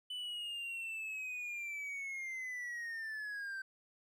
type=linear sweep; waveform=triangle; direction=down; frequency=3000 to 1548 Hz; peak=-38 dBFS; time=0.1-3.62 s; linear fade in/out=5 ms; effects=none